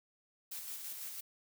blue noise with tremolo, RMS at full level -43 dBFS, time 0.51-1.21 s, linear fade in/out 10 ms, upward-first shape square, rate 6 Hz, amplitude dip 30%, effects none

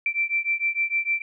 sine beating tone pair, 2340 / 2346.6 Hz, D7 / D7, -7 / -2 cents, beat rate 6.6 Hz, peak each -25 / -25 dBFS, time 0.06-1.22 s, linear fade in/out 2 ms, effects none

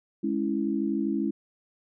sine chord, C# minor, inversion second, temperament equal with one note detuned, 209.3 / 277.2 / 329.6 Hz, G#3 / C#4 / E4, +14 / 0 / 0 cents, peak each -29 dBFS, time 0.23-1.31 s, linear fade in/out 10 ms, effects none

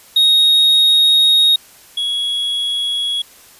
triangle tone pair in turn, 3749 / 3340 Hz, A#7 / G#7, +9 / +9 cents, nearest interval major second, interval 200 cents, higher first, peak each -7 / -15 dBFS, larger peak first, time 0.16-1.56 / 1.97-3.22 s, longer first, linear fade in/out 5 ms, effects white hiss -44 dBFS RMS until 3.59 s + resampled to 32000 Hz

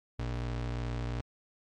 square ring-modulated tone, 87.31 Hz, F2, in tune, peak -30 dBFS, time 0.19-1.21 s, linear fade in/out 0 ms, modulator 31.4 Hz, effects low-pass 5000 Hz 12 dB/octave + MP3 64 kbps

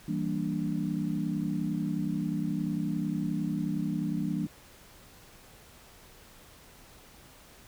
sine chord, E half-diminished seventh, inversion none, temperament equal, 164.81 / 196 / 233.1 / 293.7 Hz, E3 / G3 / Bb3 / D4, 0 / 0 / 0 / 0 cents, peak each -33 / -33 / -35 / -34 dBFS, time 0.08-4.47 s, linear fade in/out 5 ms, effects pink hiss -54 dBFS RMS until 7.67 s

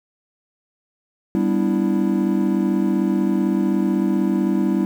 triangle chord, E minor seventh, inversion first, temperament equal, 196 / 246.9 / 293.7 / 329.6 Hz, G3 / B3 / D4 / E4, 0 / 0 / 0 / 0 cents, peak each -18 / -22 / -22 / -20 dBFS, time 1.35-4.85 s, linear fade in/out 0 ms, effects 8-bit

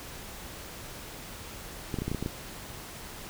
clicks, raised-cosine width 3 ms, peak -18 dBFS, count 8, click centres 1.942 / 1.987 / 2.02 / 2.08 / 2.116 / 2.147 / 2.226 / 2.261 s, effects pink hiss -43 dBFS RMS until 3.29 s

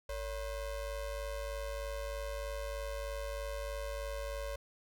square ring-modulated tone, 255.4 Hz, C4, 42 cents flat, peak -35 dBFS, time 0.09-4.56 s, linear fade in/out 5 ms, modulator 307 Hz, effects none

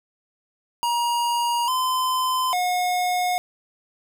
square tone with pitch steps, 949 / 1025 / 723 Hz, A#5 / C6 / F#5, +31 / -36 / -40 cents, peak -21 dBFS, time 0.83-3.38 s, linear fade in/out 0 ms, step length 850 ms, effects none

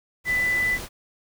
sine tone in noise, 1994 Hz, B6, 16 cents sharp, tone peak -20 dBFS, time 0.25-0.79 s, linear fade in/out 50 ms, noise pink, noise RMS -35 dBFS, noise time 0.24-0.89 s, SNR +12 dB, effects none

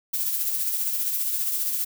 violet noise with tremolo, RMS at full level -24 dBFS, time 0.13-1.85 s, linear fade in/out 10 ms, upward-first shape triangle, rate 15 Hz, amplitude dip 45%, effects none

